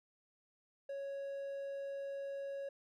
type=tone; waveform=triangle; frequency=554 Hz; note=C#5; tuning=1 cent flat; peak=-38 dBFS; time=0.89-2.69 s; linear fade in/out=5 ms; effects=none